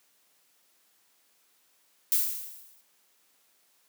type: noise with exponential decay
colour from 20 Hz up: violet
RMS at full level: -22 dBFS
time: 2.12-2.81 s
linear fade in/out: 0 ms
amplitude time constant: 150 ms
effects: white hiss -67 dBFS RMS until 3.88 s + high-pass 200 Hz 12 dB/octave